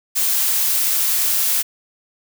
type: noise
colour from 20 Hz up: blue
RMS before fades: -18 dBFS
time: 0.15-1.63 s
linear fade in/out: 20 ms
effects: none